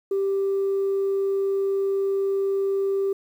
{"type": "tone", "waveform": "sine", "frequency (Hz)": 392, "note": "G4", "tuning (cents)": 0, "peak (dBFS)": -19, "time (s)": [0.11, 3.13], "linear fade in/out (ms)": 5, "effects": ["tanh soft clip ceiling -18 dBFS", "9-bit"]}